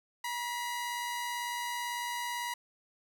sawtooth tone pair together, 960 / 2018 Hz, B5 / B6, -49 / +37 cents, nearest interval octave + minor second, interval 1286 cents, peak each -31 / -38 dBFS, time 0.24-2.54 s, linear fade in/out 5 ms, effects none

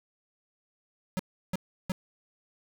square tone bursts, 186 Hz, F#3, 9 cents sharp, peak -28 dBFS, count 3, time 1.17-1.919 s, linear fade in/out 0 ms, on 23 ms, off 340 ms, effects none

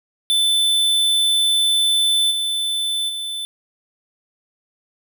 square tone with level steps, 3520 Hz, A7, in tune, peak -15 / -20 / -25 dBFS, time 0.3-3.45 s, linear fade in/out 0 ms, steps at 2.3 / 3.08 s, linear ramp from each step 20 ms, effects none

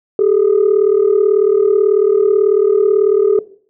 sine tone pair together, 392 / 430.2 Hz, G4 / A4, 0 / -39 cents, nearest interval major second, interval 161 cents, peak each -11 dBFS, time 0.19-3.39 s, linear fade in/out 2 ms, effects noise-tail reverb RT60 0.5 s tail -17 dB re dry + tanh soft clip ceiling -4 dBFS

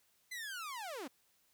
sawtooth linear sweep, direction down, 2056 to 230 Hz, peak -38 dBFS, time 0.31-1.08 s, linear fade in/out 10 ms, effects white hiss -73 dBFS RMS until 1.53 s

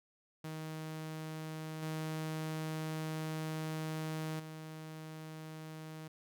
sawtooth tone with level steps, 157.4 Hz, D#3, 20 cents sharp, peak -37 / -33 / -41 dBFS, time 0.44-6.08 s, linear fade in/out 5 ms, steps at 1.82 / 4.39 s, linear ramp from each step 10 ms, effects none

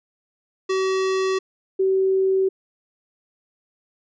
square / sine tone pair in turn, 380 / 382.1 Hz, F#4 / G4, +46 / -44 cents, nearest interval unison, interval 10 cents, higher second, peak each -20 / -16 dBFS, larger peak second, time 0.69-1.39 / 1.79-2.49 s, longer neither, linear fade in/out 10 ms, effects resampled to 16000 Hz

